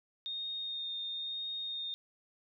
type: tone with vibrato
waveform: sine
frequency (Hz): 3680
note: A#7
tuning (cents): -23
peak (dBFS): -36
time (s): 0.26-1.94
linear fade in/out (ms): 0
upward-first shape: sine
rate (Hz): 1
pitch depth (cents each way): 13
effects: none